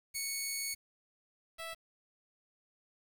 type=tone pair in turn; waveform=10% pulse; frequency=2217 / 658 Hz; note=C#7 / E5; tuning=0 / -3 cents; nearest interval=octave + major sixth; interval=2103 cents; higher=first; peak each=-26 / -33 dBFS; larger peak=first; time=0.14-0.75 / 1.58-1.75 s; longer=first; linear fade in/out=20 ms; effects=9-bit